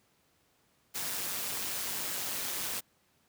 white noise with amplitude modulation, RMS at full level -33 dBFS, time 0.94-2.81 s, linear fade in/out 20 ms, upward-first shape sine, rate 190 Hz, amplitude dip 55%, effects pink hiss -70 dBFS RMS until 3.28 s + high-pass 80 Hz 12 dB/octave

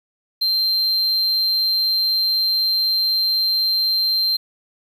triangle tone, 4148 Hz, C8, 16 cents flat, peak -15 dBFS, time 0.41-4.37 s, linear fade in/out 10 ms, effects 8-bit

